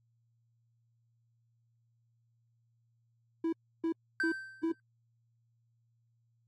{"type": "tone bursts", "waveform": "triangle", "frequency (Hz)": 328.7, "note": "E4", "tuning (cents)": -5, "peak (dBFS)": -27, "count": 4, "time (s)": [3.44, 4.718], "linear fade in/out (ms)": 5, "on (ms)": 87, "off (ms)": 310}
{"type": "tone with exponential decay", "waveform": "triangle", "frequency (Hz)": 1555, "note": "G6", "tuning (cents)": -14, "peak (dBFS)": -26, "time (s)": [4.2, 4.8], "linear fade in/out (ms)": 1, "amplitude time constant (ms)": 130}
{"effects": ["added 116 Hz sine -70 dBFS peak until 6.47 s", "AAC 32 kbps"]}